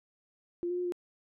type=tone with pitch steps; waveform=sine; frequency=347.9 / 355.7 / 358.1 / 353 Hz; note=F4 / F4 / F4 / F4; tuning=-7 / +32 / +43 / +19 cents; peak=-30 dBFS; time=0.63-0.922 s; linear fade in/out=0 ms; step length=73 ms; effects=none